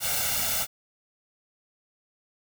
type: noise with comb filter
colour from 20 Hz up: white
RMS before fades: -27 dBFS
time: 0-0.67 s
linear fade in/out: 50 ms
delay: 1.4 ms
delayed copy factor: +0.85
effects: none